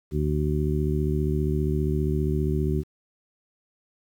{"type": "harmonic tone", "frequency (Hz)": 75, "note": "D2", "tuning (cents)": 37, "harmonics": [1, 2, 3, 4, 5], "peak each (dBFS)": [-26, -26, -31, -33, -29], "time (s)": [0.11, 2.84], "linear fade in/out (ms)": 50, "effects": ["9-bit"]}